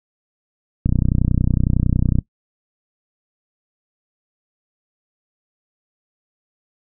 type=click train; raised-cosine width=5 ms; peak=-4 dBFS; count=42; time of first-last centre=0.86-2.187 s; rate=30.9 Hz; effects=noise-tail reverb RT60 0.1 s tail -19 dB re dry